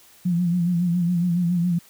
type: tone with vibrato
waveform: sine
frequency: 174.61 Hz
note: F3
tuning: in tune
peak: -18 dBFS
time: 0.25-1.79 s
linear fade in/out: 10 ms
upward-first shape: sine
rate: 7.2 Hz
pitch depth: 60 cents each way
effects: white hiss -52 dBFS RMS until 1.89 s